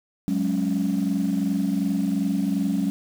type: chord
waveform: sine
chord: F# suspended second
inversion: none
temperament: equal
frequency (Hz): 185 / 207.7 / 277.2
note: F#3 / G#3 / C#4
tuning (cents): 0 / 0 / 0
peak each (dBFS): -24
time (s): 0.28-2.9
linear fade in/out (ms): 0
effects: tanh soft clip ceiling -15 dBFS + 7-bit